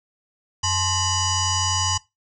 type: tone with frequency modulation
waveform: sine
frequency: 2960 Hz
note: F#7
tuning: in tune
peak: -19 dBFS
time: 0.63-1.98 s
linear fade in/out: 10 ms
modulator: 956 Hz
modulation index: 4
effects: noise-tail reverb RT60 0.2 s tail -20 dB re dry